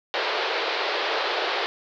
pink band-pass noise, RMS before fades -26 dBFS, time 0.14-1.66 s, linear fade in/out 0 ms, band 380 to 4600 Hz, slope 48 dB/octave, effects none

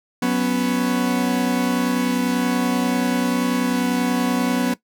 40% pulse chord, F# suspended fourth, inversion none, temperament equal, 185 / 246.9 / 277.2 Hz, F#3 / B3 / C#4, 0 / 0 / 0 cents, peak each -24 / -19 / -24 dBFS, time 0.22-4.74 s, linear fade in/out 5 ms, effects noise-tail reverb RT60 0.1 s tail -17 dB re dry

